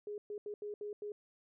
sine tone bursts at uneven times, 415.3 Hz, G#4, in tune, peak -39 dBFS, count 6, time 0.07-0.18 / 0.3-0.38 / 0.46-0.54 / 0.62-0.74 / 0.81-0.93 / 1.02-1.12 s, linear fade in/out 2 ms, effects none

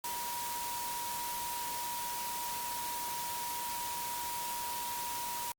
sine tone in noise, 957 Hz, A#5, 45 cents sharp, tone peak -38 dBFS, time 0.04-5.52 s, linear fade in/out 2 ms, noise white, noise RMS -40 dBFS, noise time 0.04-5.52 s, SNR -1 dB, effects Opus 48 kbps

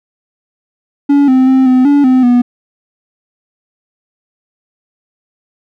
triangle tone with pitch steps, 284 / 259.3 / 262.6 / 255.5 / 286.2 / 256.9 / 244.1 Hz, C#4 / C4 / C4 / C4 / D4 / C4 / B3, +42 / -15 / +6 / -41 / -45 / -32 / -20 cents, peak -3 dBFS, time 1.09-2.42 s, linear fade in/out 10 ms, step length 190 ms, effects none

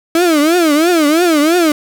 35% pulse tone with vibrato, 322.1 Hz, E4, 40 cents flat, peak -7 dBFS, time 0.15-1.72 s, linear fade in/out 2 ms, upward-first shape triangle, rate 3 Hz, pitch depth 220 cents each way, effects none

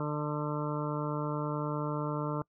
harmonic tone, 149.2 Hz, D3, 28 cents sharp, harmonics 1 / 2 / 3 / 4 / 6 / 7 / 8 / 9, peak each -34 / -37 / -39 / -40 / -42 / -42 / -43 / -44 dBFS, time 0-2.42 s, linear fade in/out 2 ms, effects noise-tail reverb RT60 0.1 s tail -25 dB re dry

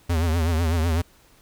square tone with vibrato, 82.41 Hz, E2, in tune, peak -20 dBFS, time 0.09-1.02 s, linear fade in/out 10 ms, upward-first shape triangle, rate 8 Hz, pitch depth 120 cents each way, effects pink hiss -56 dBFS RMS until 1.41 s

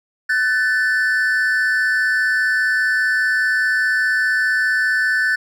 triangle tone pair together, 1504.9 / 1760 Hz, F#6 / A6, +29 / 0 cents, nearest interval minor third, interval 271 cents, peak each -16 dBFS, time 0.29-5.36 s, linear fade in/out 10 ms, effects none

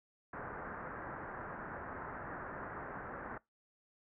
white low-pass noise, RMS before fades -45 dBFS, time 0.33-3.38 s, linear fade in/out 5 ms, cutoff 1700 Hz, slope 48 dB/octave, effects noise-tail reverb RT60 0.2 s tail -23 dB re dry

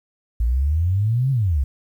sine exponential two-way sweep, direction up then down, 54.9 to 138.59 to 62.6 Hz, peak -16 dBFS, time 0.4-1.64 s, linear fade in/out 5 ms, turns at 1.31 s, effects 9-bit

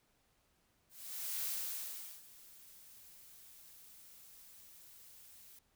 blue noise with ADSR envelope, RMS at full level -38 dBFS, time 0.89-5.59 s, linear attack 530 ms, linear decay 800 ms, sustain -20 dB, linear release 4 ms, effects pink hiss -75 dBFS RMS until 5.75 s

